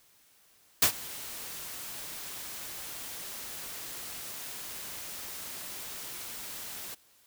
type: noise with ADSR envelope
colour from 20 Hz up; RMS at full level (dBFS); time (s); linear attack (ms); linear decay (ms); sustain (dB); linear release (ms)
white; -20; 0.82-6.95; 5; 88; -21; 12
effects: white hiss -63 dBFS RMS until 7.26 s